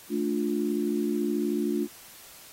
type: chord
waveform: sine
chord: D minor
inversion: second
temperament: just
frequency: 220.2 / 293.7 / 352.4 Hz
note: A3 / D4 / F4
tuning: +2 / 0 / +16 cents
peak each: -29 dBFS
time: 0.09-1.88 s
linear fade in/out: 50 ms
effects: white hiss -49 dBFS RMS until 2.52 s + AAC 48 kbps